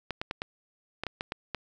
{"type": "clicks", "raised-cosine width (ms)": 0.3, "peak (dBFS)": -16, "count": 9, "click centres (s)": [0.107, 0.215, 0.311, 0.419, 1.036, 1.067, 1.209, 1.321, 1.547], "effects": []}